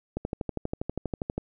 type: click train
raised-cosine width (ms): 2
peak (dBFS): -16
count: 16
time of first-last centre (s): 0.17-1.38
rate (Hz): 12.4
effects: none